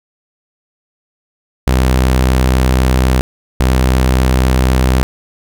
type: tone pair in turn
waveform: sawtooth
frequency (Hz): 64 / 64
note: C2 / C2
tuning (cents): -38 / -38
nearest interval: unison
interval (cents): 0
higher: neither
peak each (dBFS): -5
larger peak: neither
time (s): 1.67-3.21 / 3.6-5.03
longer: first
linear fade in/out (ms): 0
effects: none